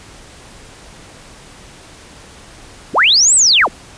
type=linear two-way sweep; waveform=sine; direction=up then down; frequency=65.1 to 8280 to 65.1 Hz; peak=-7 dBFS; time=2.93-3.69 s; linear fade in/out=50 ms; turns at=3.35 s; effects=pink hiss -39 dBFS RMS until 3.97 s + resampled to 22050 Hz